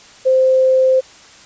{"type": "tone", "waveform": "sine", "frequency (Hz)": 521, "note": "C5", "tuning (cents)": -7, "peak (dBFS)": -9, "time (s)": [0.25, 1.01], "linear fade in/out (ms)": 20, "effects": ["white hiss -42 dBFS RMS until 1.45 s", "resampled to 16000 Hz"]}